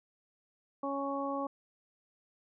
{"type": "harmonic tone", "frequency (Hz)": 277.6, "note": "C#4", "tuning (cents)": 3, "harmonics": [1, 2, 3, 4], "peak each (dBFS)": [-37, -37, -40, -38], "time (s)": [0.83, 1.47], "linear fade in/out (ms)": 5, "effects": []}